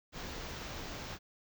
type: band-stop noise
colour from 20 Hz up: pink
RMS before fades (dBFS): -43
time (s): 0.12-1.19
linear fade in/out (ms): 50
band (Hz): 6800 to 16000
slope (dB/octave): 48
effects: none